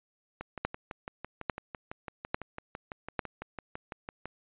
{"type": "two click trains", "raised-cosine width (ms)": 0.5, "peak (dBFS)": [-23, -13], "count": [24, 4], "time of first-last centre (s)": [[0.41, 4.256], [0.65, 3.192]], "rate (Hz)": [5.98, 1.18], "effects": ["resampled to 8000 Hz"]}